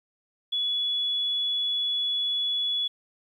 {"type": "tone", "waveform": "sine", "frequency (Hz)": 3401, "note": "G#7", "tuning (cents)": 40, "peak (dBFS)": -24, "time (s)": [0.52, 2.88], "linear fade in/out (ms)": 10, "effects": ["10-bit"]}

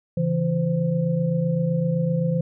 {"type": "tone cluster", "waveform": "sine", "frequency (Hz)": [138.8, 166.6, 517], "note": ["C#3", "E3", "C5"], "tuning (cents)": [3, 19, -21], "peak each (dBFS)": [-26, -21, -27], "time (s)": [0.17, 2.41], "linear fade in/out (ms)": 5, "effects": []}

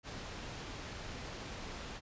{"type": "low-pass noise", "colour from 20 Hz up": "pink", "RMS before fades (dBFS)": -45, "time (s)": [0.03, 2.01], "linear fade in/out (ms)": 50, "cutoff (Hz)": 6500, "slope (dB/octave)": 12, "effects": ["resampled to 16000 Hz"]}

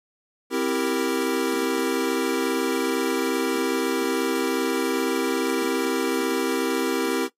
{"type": "chord", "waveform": "square", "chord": "C dominant seventh", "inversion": "none", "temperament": "equal", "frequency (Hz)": [261.6, 329.6, 392, 466.2], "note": ["C4", "E4", "G4", "Bb4"], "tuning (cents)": [0, 0, 0, 0], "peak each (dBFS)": -28, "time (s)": [0.5, 7.29], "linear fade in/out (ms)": 50, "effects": ["noise-tail reverb RT60 0.1 s tail -17 dB re dry", "AAC 48 kbps"]}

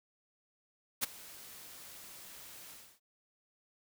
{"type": "noise with ADSR envelope", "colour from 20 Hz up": "white", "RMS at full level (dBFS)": -30, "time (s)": [1.01, 3], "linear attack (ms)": 26, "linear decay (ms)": 15, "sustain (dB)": -21, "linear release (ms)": 290, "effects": []}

